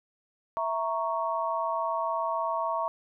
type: chord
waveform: sine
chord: A# diminished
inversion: second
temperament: equal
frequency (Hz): 659.3 / 932.3 / 1108.7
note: E5 / A#5 / C#6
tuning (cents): 0 / 0 / 0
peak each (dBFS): -31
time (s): 0.57-2.88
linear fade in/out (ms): 0
effects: none